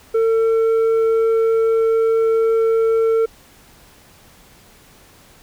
sine tone with tanh clipping, 450.4 Hz, A4, 40 cents sharp, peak -14 dBFS, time 0.14-3.26 s, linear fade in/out 10 ms, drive 5 dB, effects pink hiss -48 dBFS RMS until 5.42 s

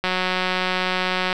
click train, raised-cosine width 0.3 ms, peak -6 dBFS, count 238, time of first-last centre 0.04-1.328 s, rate 184 Hz, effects none

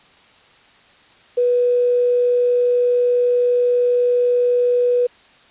sine tone with quantisation, 489.2 Hz, B4, 16 cents flat, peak -13 dBFS, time 1.37-5.07 s, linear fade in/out 10 ms, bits 7, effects white hiss -50 dBFS RMS until 5.5 s + resampled to 8000 Hz

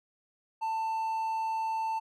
triangle tone, 890 Hz, A5, 20 cents sharp, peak -27 dBFS, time 0.61-2 s, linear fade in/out 20 ms, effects none

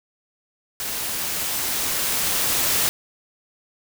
white noise with level ramp, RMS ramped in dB -28 to -20 dBFS, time 0.8-2.89 s, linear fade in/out 0 ms, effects none

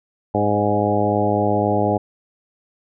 harmonic tone with a mistuned harmonic, 103.83 Hz, G#2, in tune, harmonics 1 / 2 / 3 / 4 / 5 / 6 / 7 / 8, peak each -24 / -24 / -24 / -24 / -24 / -24 / -24 / -24 dBFS, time 0.34-1.98 s, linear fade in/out 10 ms, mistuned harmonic 6, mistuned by -17 cents, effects none

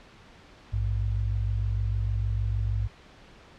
sine tone pair together, 56.75 / 103.3 Hz, A#1 / G#2, -46 / -9 cents, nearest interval minor seventh, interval 1037 cents, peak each -27 / -27 dBFS, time 0.72-2.88 s, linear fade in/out 20 ms, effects pink hiss -52 dBFS RMS until 3.58 s + low-pass 4000 Hz 12 dB/octave

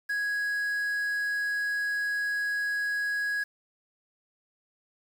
triangle tone with quantisation, 1661.2 Hz, G#6, in tune, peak -25 dBFS, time 0.09-3.44 s, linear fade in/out 10 ms, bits 8, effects none

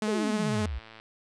sawtooth tone with vibrato, 213.1 Hz, G#3, 45 cents sharp, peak -23 dBFS, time 0.02-0.66 s, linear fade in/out 2 ms, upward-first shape triangle, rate 16 Hz, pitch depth 27 cents each way
sine exponential sweep, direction down, 482.1 to 58.9 Hz, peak -30 dBFS, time 0.07-0.79 s, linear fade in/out 10 ms
click train, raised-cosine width 0.3 ms, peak -31 dBFS, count 52, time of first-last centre 0.54-0.999 s, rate 111 Hz
effects resampled to 22050 Hz

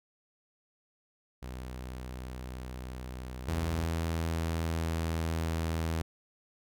sawtooth tone, 63.1 Hz, B1, 38 cents sharp, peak -35 dBFS, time 1.42-3.86 s, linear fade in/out 10 ms
sawtooth tone with pitch glide, 82.41 to 81.51 Hz, E2 to E2, 0 to -19 cents, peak -26 dBFS, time 3.48-6.02 s, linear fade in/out 5 ms, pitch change -19 cents, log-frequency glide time 3.75-5.68 s
effects none

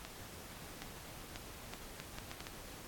accelerating click train, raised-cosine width 0.2 ms, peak -26 dBFS, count 9, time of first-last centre 0.05-2.469 s, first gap 770 ms, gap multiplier 0.7, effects pink hiss -51 dBFS RMS until 2.87 s + AAC 64 kbps

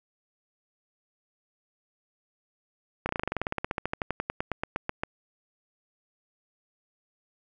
slowing click train, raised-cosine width 0.5 ms, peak -13 dBFS, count 28, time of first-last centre 3.06-5.035 s, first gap 31 ms, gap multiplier 1.06, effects none

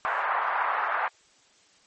pink band-pass noise, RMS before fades -27 dBFS, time 0.05-1.08 s, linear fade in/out 0 ms, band 820 to 1600 Hz, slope 24 dB/octave, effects white hiss -60 dBFS RMS until 1.86 s + MP3 32 kbps

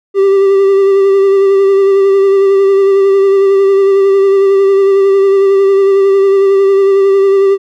triangle tone with vibrato, 392 Hz, G4, in tune, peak -3 dBFS, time 0.14-7.58 s, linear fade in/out 50 ms, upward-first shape sine, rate 11 Hz, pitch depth 23 cents each way, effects none

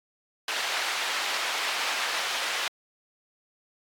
white band-pass noise, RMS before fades -30 dBFS, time 0.48-2.68 s, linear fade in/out 2 ms, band 710 to 3500 Hz, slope 12 dB/octave, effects AAC 64 kbps

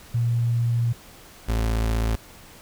sine / 35% pulse tone pair in turn, 118 / 55.69 Hz, A#2 / A1, +22 / +22 cents, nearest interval octave + minor second, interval 1300 cents, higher first, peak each -19 dBFS, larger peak neither, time 0.14-0.93 / 1.48-2.16 s, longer first, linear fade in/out 10 ms, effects pink hiss -47 dBFS RMS until 2.61 s

